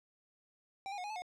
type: tone with pitch steps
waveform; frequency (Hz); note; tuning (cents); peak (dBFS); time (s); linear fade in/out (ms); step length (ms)
square; 781 / 816 / 726 / 829 / 867 / 723; G5 / G#5 / F#5 / G#5 / A5 / F#5; -7 / -31 / -33 / -3 / -26 / -40; -40; 0.86-1.22; 0; 60
effects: low-pass 6000 Hz 12 dB/octave